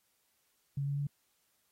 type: tone with pitch steps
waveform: sine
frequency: 140 / 141.54 / 143.11 Hz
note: C#3 / C#3 / D3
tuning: +18 / +36 / -44 cents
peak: -31 dBFS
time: 0.77-1.07 s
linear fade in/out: 5 ms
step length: 100 ms
effects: white hiss -75 dBFS RMS until 1.71 s + AAC 48 kbps